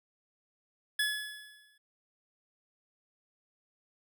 25% pulse tone with exponential decay, 1704 Hz, G#6, 44 cents sharp, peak -22 dBFS, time 0.99-1.78 s, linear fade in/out 5 ms, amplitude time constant 170 ms, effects none

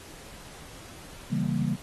sine chord, C# diminished seventh, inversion none, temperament equal, 138.59 / 164.81 / 196 / 233.1 Hz, C#3 / E3 / G3 / Bb3, 0 / 0 / 0 / 0 cents, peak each -30 dBFS, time 1.3-1.76 s, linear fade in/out 20 ms, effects pink hiss -47 dBFS RMS until 1.82 s + AAC 32 kbps

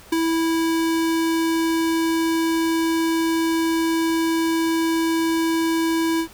square tone with ADSR envelope, 327.9 Hz, E4, 9 cents flat, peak -16 dBFS, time 0.12-6.28 s, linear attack 7 ms, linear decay 15 ms, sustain -3 dB, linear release 85 ms, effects pink hiss -46 dBFS RMS until 6.33 s

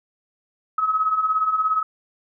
sine beating tone pair, 1265 / 1282 Hz, D#6 / E6, +28 / -49 cents, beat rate 17 Hz, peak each -25 / -19 dBFS, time 0.78-1.83 s, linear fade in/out 5 ms, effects none

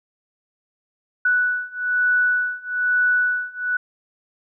sine beating tone pair, 1480 / 1481.1 Hz, F#6 / F#6, 0 / +1 cents, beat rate 1.1 Hz, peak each -21 / -20 dBFS, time 1.25-3.77 s, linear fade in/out 5 ms, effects none

